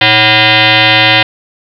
sine tone with frequency modulation, 549 Hz, C#5, 17 cents flat, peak -4 dBFS, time 0.01-1.23 s, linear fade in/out 5 ms, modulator 433 Hz, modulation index 7.8, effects 7-bit

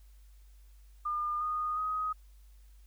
sine tone with pitch steps, 1207 / 1231.7 / 1256.8 Hz, D6 / D#6 / D#6, +47 / -18 / +17 cents, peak -30 dBFS, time 1.05-2.13 s, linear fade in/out 10 ms, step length 360 ms, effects added 50 Hz sine -53 dBFS peak until 2.86 s + white hiss -70 dBFS RMS until 2.86 s

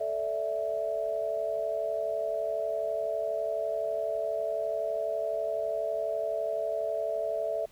sine chord, A suspended fourth, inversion none, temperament equal, 440 / 587.3 / 659.3 Hz, A4 / D5 / E5, 0 / 0 / 0 cents, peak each -36 / -34 / -30 dBFS, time 0-7.66 s, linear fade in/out 10 ms, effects pink hiss -60 dBFS RMS until 7.71 s

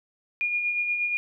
sine tone with tremolo, 2430 Hz, D#7, 42 cents flat, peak -22 dBFS, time 0.41-1.17 s, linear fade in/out 0 ms, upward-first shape sine, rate 8.4 Hz, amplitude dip 40%, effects none

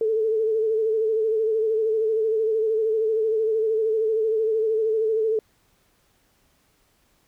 sine tone with vibrato, 440 Hz, A4, in tune, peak -19 dBFS, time 0.01-5.39 s, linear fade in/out 2 ms, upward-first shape sine, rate 13 Hz, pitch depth 45 cents each way, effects pink hiss -64 dBFS RMS until 7.27 s

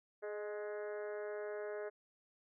harmonic tone with a mistuned harmonic, 209.5 Hz, G#3, 15 cents sharp, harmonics 2 / 3 / 4 / 5 / 6 / 7 / 8 / 9 / 10, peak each -42 / -45 / -57 / -59 / -58 / -55 / -56 / -62 / -64 dBFS, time 0.22-1.9 s, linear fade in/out 20 ms, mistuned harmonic 3, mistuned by -24 cents, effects none

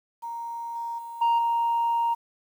sine tone with level steps, 932.3 Hz, A#5, in tune, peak -31 / -29 / -35 / -16 / -20 dBFS, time 0.22-2.15 s, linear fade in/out 20 ms, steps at 0.75 / 0.98 / 1.21 / 1.38 s, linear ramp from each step 10 ms, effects tanh soft clip ceiling -18 dBFS + 9-bit

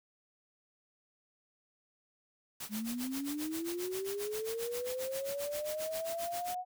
white noise with tremolo, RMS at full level -41 dBFS, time 2.6-6.55 s, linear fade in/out 5 ms, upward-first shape sine, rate 7.5 Hz, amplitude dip 90%
sine linear sweep, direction up, 207 to 737 Hz, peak -35 dBFS, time 2.69-6.65 s, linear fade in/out 50 ms
effects none

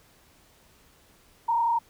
sine tone with frequency modulation, 932.3 Hz, A#5, in tune, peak -21 dBFS, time 1.48-1.79 s, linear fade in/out 10 ms, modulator 31.4 Hz, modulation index 0.76, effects pink hiss -59 dBFS RMS until 1.89 s

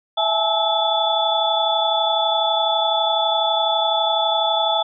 sine tone cluster, 659 / 836 / 868 / 1304 / 3456 Hz, E5 / G#5 / A5 / E6 / A7, -1 / +11 / -24 / -19 / -32 cents, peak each -22 / -23 / -23 / -29 / -21 dBFS, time 0.17-4.83 s, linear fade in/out 10 ms, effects none

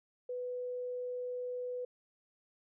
sine tone, 496.2 Hz, B4, 8 cents sharp, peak -36 dBFS, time 0.29-1.85 s, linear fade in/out 5 ms, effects none

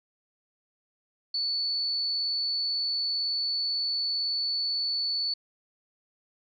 sine tone, 4459 Hz, C#8, 9 cents sharp, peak -26 dBFS, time 1.34-5.34 s, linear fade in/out 5 ms, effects none

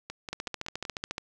two click trains, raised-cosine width 0.2 ms, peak -16 / -20 dBFS, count 13 / 6, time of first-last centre 0.33-1.181 / 0.1-1.04 s, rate 14.1 / 5.32 Hz, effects none

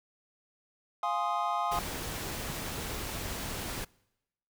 triangle chord, F minor seventh, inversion none, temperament equal, 698.5 / 830.6 / 1046.5 / 1244.5 Hz, F5 / Ab5 / C6 / Eb6, 0 / 0 / 0 / 0 cents, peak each -32 dBFS, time 1.03-1.79 s, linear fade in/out 2 ms
pink noise, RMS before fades -37 dBFS, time 1.71-3.85 s, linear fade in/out 10 ms
effects noise-tail reverb RT60 0.9 s tail -25 dB re dry

